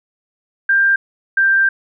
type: tone pair in turn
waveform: sine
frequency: 1589 / 1578 Hz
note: G6 / G6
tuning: +23 / +11 cents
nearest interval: unison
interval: 12 cents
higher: first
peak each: -10 dBFS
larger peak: neither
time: 0.69-0.96 / 1.37-1.69 s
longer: second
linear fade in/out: 5 ms
effects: none